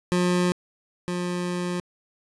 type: tone pair in turn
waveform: 25% pulse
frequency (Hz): 178.6 / 177.62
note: F3 / F3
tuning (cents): +39 / +30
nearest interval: unison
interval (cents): 9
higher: first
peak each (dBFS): -16 / -22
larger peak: first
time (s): 0.12-0.52 / 1.08-1.8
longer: second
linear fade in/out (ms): 0
effects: resampled to 24000 Hz + 9-bit